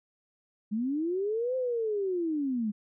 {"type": "linear two-way sweep", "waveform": "sine", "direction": "up then down", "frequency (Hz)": [202.2, 522, 202.2], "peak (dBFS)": -27, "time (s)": [0.71, 2.72], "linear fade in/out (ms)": 20, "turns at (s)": 1.56, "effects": []}